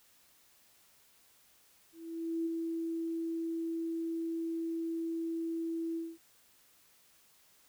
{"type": "tone with ADSR envelope", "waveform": "sine", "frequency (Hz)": 330, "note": "E4", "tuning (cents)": 2, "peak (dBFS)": -30, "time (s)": [1.92, 6.18], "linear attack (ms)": 540, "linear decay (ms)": 17, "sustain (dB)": -3, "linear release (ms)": 220, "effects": ["white hiss -65 dBFS RMS until 7.68 s"]}